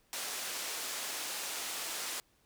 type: band-pass noise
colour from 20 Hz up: white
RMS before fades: -39 dBFS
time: 0.13-2.2 s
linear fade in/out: 0 ms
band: 340 to 9500 Hz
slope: 12 dB/octave
effects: pink hiss -70 dBFS RMS until 2.45 s